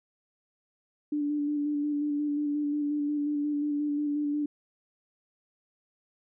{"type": "tone with vibrato", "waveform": "sine", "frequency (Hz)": 293.3, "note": "D4", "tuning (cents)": -2, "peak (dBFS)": -26, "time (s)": [1.12, 4.46], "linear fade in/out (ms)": 5, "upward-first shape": "square", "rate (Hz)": 5.6, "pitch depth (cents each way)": 18, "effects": []}